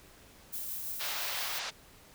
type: noise with tremolo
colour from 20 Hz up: violet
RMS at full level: -37 dBFS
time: 0.52-1.6 s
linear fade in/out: 20 ms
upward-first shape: triangle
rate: 5.9 Hz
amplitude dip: 30%
type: band-pass noise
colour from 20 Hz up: white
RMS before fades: -38 dBFS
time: 0.99-1.71 s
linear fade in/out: 20 ms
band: 550 to 5400 Hz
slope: 24 dB/octave
effects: pink hiss -57 dBFS RMS until 2.14 s